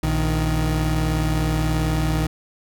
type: tone pair together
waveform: 30% pulse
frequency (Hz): 58.9 / 156.2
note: A#1 / D#3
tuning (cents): +19 / +7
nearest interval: octave + perfect fourth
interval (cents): 1688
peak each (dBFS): -19 / -19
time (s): 0.03-2.27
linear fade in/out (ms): 5
effects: none